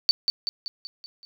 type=tone with echo; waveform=sine; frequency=4541 Hz; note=C#8; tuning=41 cents sharp; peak=-14 dBFS; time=0.09-0.11 s; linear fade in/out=0 ms; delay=190 ms; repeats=6; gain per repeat=-5 dB; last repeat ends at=1.25 s; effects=none